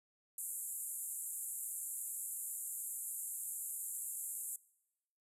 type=band-pass noise; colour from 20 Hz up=white; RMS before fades=-43 dBFS; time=0.38-4.56 s; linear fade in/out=2 ms; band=7200 to 13000 Hz; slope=96 dB/octave; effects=noise-tail reverb RT60 0.9 s tail -22 dB re dry